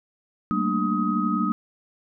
sine tone cluster, 192.6 / 221.6 / 233.6 / 297.3 / 1260 Hz, G3 / A3 / A#3 / D4 / D#6, -30 / +13 / +4 / +21 / +21 cents, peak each -26 / -29 / -28 / -28 / -26 dBFS, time 0.51-1.52 s, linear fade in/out 0 ms, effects none

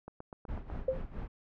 click train, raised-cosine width 1 ms, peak -30 dBFS, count 6, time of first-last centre 0.08-0.7 s, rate 8.06 Hz
brown noise with tremolo, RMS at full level -37 dBFS, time 0.48-1.28 s, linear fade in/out 10 ms, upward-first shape sine, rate 4.5 Hz, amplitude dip 75%
sine tone with exponential decay, 523.3 Hz, C5, in tune, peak -23 dBFS, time 0.88-1.04 s, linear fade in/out 5 ms, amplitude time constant 33 ms
effects low-pass 2000 Hz 12 dB/octave

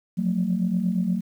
sine tone cluster, 174.7 / 183.2 / 225 Hz, F3 / F#3 / A3, +1 / -17 / +39 cents, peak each -29 / -22 / -26 dBFS, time 0.17-1.21 s, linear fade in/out 20 ms, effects tanh soft clip ceiling -13 dBFS + 9-bit

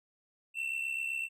triangle tone with amplitude modulation, 2692 Hz, E7, 36 cents sharp, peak -28 dBFS, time 0.54-1.29 s, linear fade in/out 50 ms, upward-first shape sine, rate 67.8 Hz, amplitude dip 65%, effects none

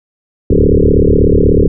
sine tone with frequency modulation, 185.6 Hz, F#3, 6 cents sharp, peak -5 dBFS, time 0.5-1.68 s, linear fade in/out 5 ms, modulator 36.3 Hz, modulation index 7.7, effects none

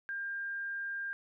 sine tone, 1600 Hz, G6, 35 cents sharp, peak -35 dBFS, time 0.09-1.13 s, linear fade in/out 0 ms, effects none

